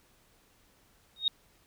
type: tone with exponential growth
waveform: sine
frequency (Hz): 3729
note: A#7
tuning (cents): 0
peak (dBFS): -20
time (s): 1.16-1.28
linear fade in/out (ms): 2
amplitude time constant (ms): 26
effects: pink hiss -65 dBFS RMS until 1.66 s